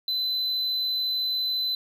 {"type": "tone", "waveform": "triangle", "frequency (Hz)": 4027, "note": "B7", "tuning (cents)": 33, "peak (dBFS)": -23, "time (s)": [0.08, 1.75], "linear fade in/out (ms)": 2, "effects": []}